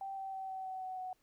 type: tone with pitch steps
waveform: sine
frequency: 779 / 772.7 / 766.5 / 760.3 / 754.2 / 748.1 / 742.1 Hz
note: G5 / G5 / G5 / F#5 / F#5 / F#5 / F#5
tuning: -11 / -25 / -39 / +47 / +33 / +19 / +5 cents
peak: -39 dBFS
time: 0.01-1.13 s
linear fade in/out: 2 ms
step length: 160 ms
effects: pink hiss -75 dBFS RMS until 1.22 s